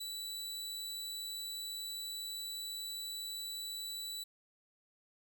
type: tone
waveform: sawtooth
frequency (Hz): 3951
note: B7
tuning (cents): 0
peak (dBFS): -37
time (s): 0-4.24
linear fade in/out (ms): 10
effects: none